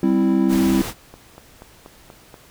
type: chord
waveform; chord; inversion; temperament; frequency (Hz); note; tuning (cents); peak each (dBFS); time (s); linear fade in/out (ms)
triangle; C major; second; equal; 196 / 261.6 / 329.6; G3 / C4 / E4; 0 / 0 / 0; -17; 0.03-0.82; 2
type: noise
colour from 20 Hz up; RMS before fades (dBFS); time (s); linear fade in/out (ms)
pink; -29; 0.48-0.94; 50
type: click train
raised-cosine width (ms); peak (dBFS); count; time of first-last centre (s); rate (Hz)
1; -25; 6; 1.14-2.342; 4.16
effects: pink hiss -49 dBFS RMS until 2.5 s